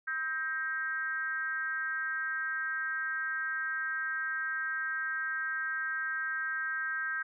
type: tone with frequency modulation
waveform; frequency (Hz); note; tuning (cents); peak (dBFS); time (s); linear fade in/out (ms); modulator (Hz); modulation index
sine; 1580; G6; +13; -31; 0.07-7.23; 10; 292; 0.72
effects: none